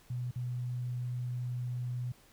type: tone with dropouts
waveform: sine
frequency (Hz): 123.47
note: B2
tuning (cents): 0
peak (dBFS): -33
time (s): 0.1-2.12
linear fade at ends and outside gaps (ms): 5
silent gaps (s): 0.311-0.358
effects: pink hiss -62 dBFS RMS until 2.32 s